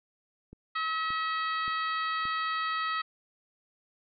click train, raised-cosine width 3 ms, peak -34 dBFS, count 4, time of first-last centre 0.53-2.254 s, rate 1.74 Hz
harmonic tone, 642 Hz, E5, 46 cents flat, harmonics 2 / 3 / 4 / 5 / 6 / 7, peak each -30 / -35 / -42 / -43 / -42 / -45 dBFS, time 0.75-3.02 s, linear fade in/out 10 ms
effects none

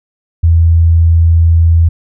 sine tone, 83 Hz, E2, 12 cents sharp, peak -4 dBFS, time 0.43-1.89 s, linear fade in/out 10 ms, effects none

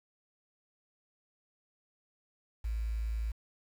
sine tone with quantisation, 55.2 Hz, A1, 6 cents sharp, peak -31 dBFS, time 2.64-3.32 s, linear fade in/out 10 ms, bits 9, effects none

